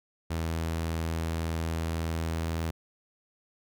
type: tone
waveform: sawtooth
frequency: 81.8 Hz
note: E2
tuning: 13 cents flat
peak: -25 dBFS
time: 0.3-2.71 s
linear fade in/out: 10 ms
effects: none